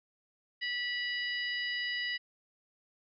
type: harmonic tone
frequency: 977 Hz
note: B5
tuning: 19 cents flat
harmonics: 2 / 3 / 4 / 5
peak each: -34 / -38 / -45 / -42 dBFS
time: 0.61-2.18 s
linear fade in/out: 20 ms
effects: none